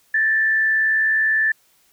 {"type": "tone with frequency modulation", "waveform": "sine", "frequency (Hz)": 1760, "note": "A6", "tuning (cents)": 0, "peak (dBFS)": -15, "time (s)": [0.14, 1.52], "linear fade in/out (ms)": 5, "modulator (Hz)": 79.3, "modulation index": 0.42, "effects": ["white hiss -59 dBFS RMS until 1.92 s"]}